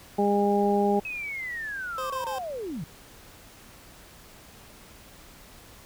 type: harmonic tone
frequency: 202.9 Hz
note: G#3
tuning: 40 cents flat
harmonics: 1 / 2 / 3 / 4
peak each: -25 / -24 / -31 / -26 dBFS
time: 0.18-1 s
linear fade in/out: 10 ms
type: linear sweep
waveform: sine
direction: down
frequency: 2577 to 130.81 Hz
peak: -31 dBFS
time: 1.05-2.84 s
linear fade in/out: 2 ms
type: tone bursts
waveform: 25% pulse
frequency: 523 Hz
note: C5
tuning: 1 cent flat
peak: -28 dBFS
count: 3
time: 1.98-2.386 s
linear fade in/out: 2 ms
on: 120 ms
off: 23 ms
effects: pink hiss -50 dBFS RMS until 5.85 s